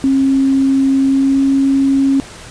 sine tone with pitch glide, 270 to 272.5 Hz, C#4 to C#4, -45 to -29 cents, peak -9 dBFS, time 0.04-2.2 s, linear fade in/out 0 ms, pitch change +16 cents, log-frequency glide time 1.03-1.43 s, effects pink hiss -34 dBFS RMS until 2.5 s + resampled to 22050 Hz

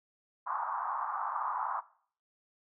white band-pass noise, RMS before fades -35 dBFS, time 0.46-1.81 s, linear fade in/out 20 ms, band 830 to 1200 Hz, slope 48 dB/octave, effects noise-tail reverb RT60 0.5 s tail -18 dB re dry

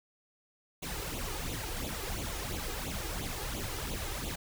pink noise with flanger, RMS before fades -37 dBFS, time 0.82-4.36 s, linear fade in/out 10 ms, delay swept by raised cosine 0.28 to 2.48 ms, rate 2.9 Hz, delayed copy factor +0.75, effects none

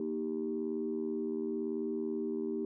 sine chord, Eb major, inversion second, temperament equal, 233.1 / 311.1 / 392 Hz, Bb3 / Eb4 / G4, 0 / 0 / 0 cents, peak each -37 / -37 / -35 dBFS, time 0-2.65 s, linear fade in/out 2 ms, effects tanh soft clip ceiling -25 dBFS

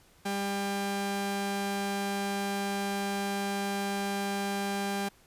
sawtooth tone pair together, 199.2 / 398.4 Hz, G3 / G4, +28 / +28 cents, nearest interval octave, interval 1200 cents, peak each -28 / -27 dBFS, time 0.25-5.09 s, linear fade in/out 10 ms, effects pink hiss -61 dBFS RMS until 5.26 s + resampled to 32000 Hz

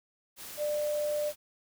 sine tone in noise, 595 Hz, D5, 22 cents sharp, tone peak -28 dBFS, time 0.57-1.33 s, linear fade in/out 50 ms, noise white, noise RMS -44 dBFS, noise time 0.36-1.36 s, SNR +13 dB, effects none

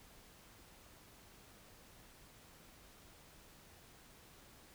silence, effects pink hiss -61 dBFS RMS until 4.74 s

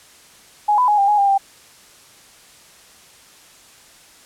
sine tone with pitch steps, 835 / 998 / 835 / 796 / 834 / 799 / 787 Hz, G#5 / B5 / G#5 / G5 / G#5 / G5 / G5, +9 / +18 / +9 / +26 / +7 / +33 / +7 cents, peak -12 dBFS, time 0.68-1.38 s, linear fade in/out 10 ms, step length 100 ms, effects white hiss -47 dBFS RMS until 4.25 s + low-pass 10000 Hz 12 dB/octave

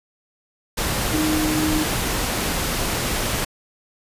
sine tone in noise, 309.3 Hz, D#4, 10 cents flat, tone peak -20 dBFS, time 1.13-1.84 s, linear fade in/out 10 ms, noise pink, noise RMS -23 dBFS, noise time 0.77-3.45 s, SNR 0 dB, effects resampled to 32000 Hz

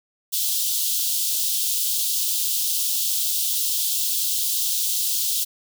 white high-pass noise, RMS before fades -23 dBFS, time 0.32-5.45 s, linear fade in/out 20 ms, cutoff 3100 Hz, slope 48 dB/octave, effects none

